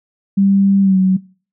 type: tone with pitch glide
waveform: sine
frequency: 196.7 to 187.82 Hz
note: G3 to F#3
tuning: +6 to +26 cents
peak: -9 dBFS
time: 0.37-1.17 s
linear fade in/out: 10 ms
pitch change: -80 cents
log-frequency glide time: 0.81-0.97 s
effects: noise-tail reverb RT60 0.4 s tail -22 dB re dry